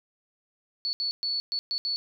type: tone bursts at uneven times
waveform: sine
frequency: 4435 Hz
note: C#8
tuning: in tune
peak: -26 dBFS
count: 6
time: 0.85-0.93 / 1-1.11 / 1.23-1.4 / 1.52-1.59 / 1.71-1.78 / 1.85-1.96 s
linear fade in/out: 0 ms
effects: none